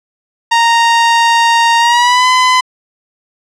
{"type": "tone with pitch glide", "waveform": "sawtooth", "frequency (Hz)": [929, 1013.1], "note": ["A#5", "B5"], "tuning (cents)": [-6, 44], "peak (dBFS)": -3, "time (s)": [0.51, 2.61], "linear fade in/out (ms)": 10, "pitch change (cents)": 150, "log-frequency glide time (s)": [1.79, 2.27], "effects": ["low-pass 6000 Hz 12 dB/octave"]}